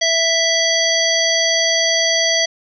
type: harmonic tone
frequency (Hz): 659.3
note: E5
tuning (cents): 0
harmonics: 1 / 3 / 5 / 7 / 9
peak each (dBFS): -20 / -20 / -20 / -20 / -20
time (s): 0.01-2.46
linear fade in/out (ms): 10
effects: none